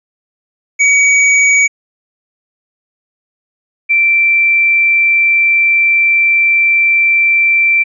square / sine tone pair in turn, 2263 / 2345 Hz, C#7 / D7, +35 / -3 cents, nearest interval minor second, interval 62 cents, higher second, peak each -7 dBFS, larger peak neither, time 0.79-1.68 / 3.89-7.84 s, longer second, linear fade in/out 20 ms, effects resampled to 22050 Hz

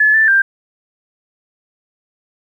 sine tone with pitch steps, 1719 / 1765 / 1585 Hz, A6 / A6 / G6, -41 / +5 / +19 cents, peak -8 dBFS, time 0-0.42 s, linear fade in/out 5 ms, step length 140 ms, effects 8-bit

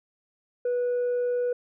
sine tone, 489.6 Hz, B4, 15 cents flat, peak -21 dBFS, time 0.65-1.53 s, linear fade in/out 5 ms, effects tanh soft clip ceiling -22 dBFS

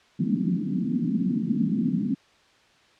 pink band-pass noise, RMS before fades -25 dBFS, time 0.19-2.15 s, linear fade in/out 10 ms, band 170 to 270 Hz, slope 48 dB/octave, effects white hiss -58 dBFS RMS until 2.99 s + low-pass 4000 Hz 12 dB/octave

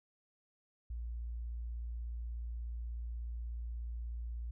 sine tone, 58.27 Hz, A#1, in tune, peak -38 dBFS, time 0.9-4.51 s, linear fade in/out 5 ms, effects none

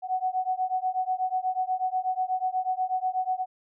sine beating tone pair, 740 / 748.2 Hz, F#5 / F#5, 0 / +19 cents, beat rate 8.2 Hz, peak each -28 dBFS, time 0.02-3.46 s, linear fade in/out 50 ms, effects none

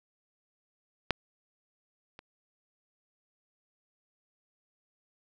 clicks, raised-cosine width 0.3 ms, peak -9 / -30 dBFS, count 2, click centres 1.107 / 2.191 s, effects none

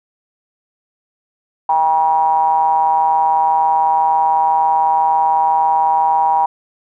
triangle ring-modulated tone, 81 Hz, E2, 30 cents flat, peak -6 dBFS, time 1.69-6.46 s, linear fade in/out 5 ms, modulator 877 Hz, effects none

